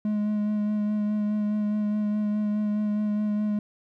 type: tone with vibrato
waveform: triangle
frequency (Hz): 210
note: G#3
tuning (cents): +19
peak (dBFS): -21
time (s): 0.05-3.59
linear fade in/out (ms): 2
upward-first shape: sine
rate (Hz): 4.8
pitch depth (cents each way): 16
effects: none